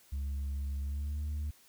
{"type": "tone with pitch glide", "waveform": "sine", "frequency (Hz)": [69.5, 74.49], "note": ["C#2", "D2"], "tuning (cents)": [5, 25], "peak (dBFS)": -30, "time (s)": [0.12, 1.51], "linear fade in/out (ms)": 10, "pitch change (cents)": 120, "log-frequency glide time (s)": [0.81, 1.21], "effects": ["tanh soft clip ceiling -32 dBFS", "white hiss -62 dBFS RMS until 1.68 s"]}